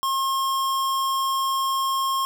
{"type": "tone", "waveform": "square", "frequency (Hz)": 1074, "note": "C6", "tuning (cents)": 45, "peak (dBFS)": -22, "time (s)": [0.03, 2.25], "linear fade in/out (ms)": 0, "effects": []}